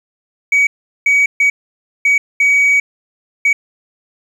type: tone bursts at uneven times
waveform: sine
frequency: 2263 Hz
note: C#7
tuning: 35 cents sharp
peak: -6 dBFS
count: 6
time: 0.52-0.67 / 1.06-1.26 / 1.4-1.5 / 2.05-2.18 / 2.4-2.8 / 3.45-3.53 s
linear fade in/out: 5 ms
effects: tanh soft clip ceiling -7 dBFS + 7-bit